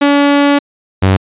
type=tone pair in turn; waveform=sawtooth; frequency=285.3 / 95.21 Hz; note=C#4 / G2; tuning=+50 / -50 cents; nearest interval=octave + perfect fifth; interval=1900 cents; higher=first; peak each=-3 dBFS; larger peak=neither; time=0.01-0.59 / 1.02-1.17 s; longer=first; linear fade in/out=10 ms; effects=resampled to 8000 Hz